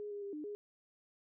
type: tone with pitch steps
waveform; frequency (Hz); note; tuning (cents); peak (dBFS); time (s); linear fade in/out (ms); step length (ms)
sine; 415.9 / 408.1 / 400.6 / 301.4 / 413; G#4 / G#4 / G4 / D4 / G#4; +2 / -30 / +38 / +45 / -10; -40; 0-0.55; 0; 110
effects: none